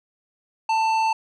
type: tone with tanh clipping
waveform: sine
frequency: 888 Hz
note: A5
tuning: 16 cents sharp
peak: -20 dBFS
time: 0.69-1.13 s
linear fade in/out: 5 ms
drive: 12 dB
effects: none